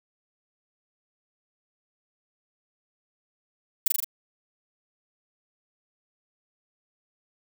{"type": "noise with echo", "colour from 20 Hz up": "violet", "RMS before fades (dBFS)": -19, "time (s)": [3.86, 3.88], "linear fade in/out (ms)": 5, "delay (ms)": 41, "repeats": 4, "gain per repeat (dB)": -2, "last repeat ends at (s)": 4.044, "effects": []}